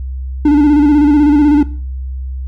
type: tone with vibrato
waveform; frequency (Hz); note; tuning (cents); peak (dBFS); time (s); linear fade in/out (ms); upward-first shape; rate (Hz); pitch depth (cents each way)
triangle; 293.7; D4; 0; -3; 0.45-1.63; 5; square; 16; 42
effects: noise-tail reverb RT60 0.4 s tail -17 dB re dry + added 65 Hz sine -19 dBFS peak until 2.47 s